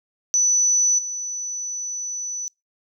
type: tone with level steps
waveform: sine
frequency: 5970 Hz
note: F#8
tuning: 15 cents sharp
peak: -15 / -26 dBFS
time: 0.34-2.48 s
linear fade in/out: 0 ms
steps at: 0.98 s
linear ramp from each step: 10 ms
effects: noise-tail reverb RT60 0.2 s tail -24 dB re dry